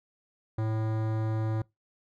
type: tone with hard clipping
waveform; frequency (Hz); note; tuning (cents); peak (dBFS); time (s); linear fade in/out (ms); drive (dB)
sine; 110; A2; 0; -29; 0.58-1.62; 5; 18
effects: noise-tail reverb RT60 0.2 s tail -24 dB re dry